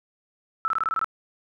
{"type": "tone bursts", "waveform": "sine", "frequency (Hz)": 1318.5, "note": "E6", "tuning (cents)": 0, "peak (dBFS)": -21, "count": 8, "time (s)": [0.65, 1.044], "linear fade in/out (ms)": 0, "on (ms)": 30, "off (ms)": 22, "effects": []}